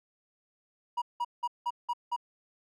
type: tone bursts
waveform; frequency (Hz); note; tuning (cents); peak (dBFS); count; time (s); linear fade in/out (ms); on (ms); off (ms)
triangle; 961; B5; -48; -26; 6; 0.97-2.164; 10; 49; 180
effects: none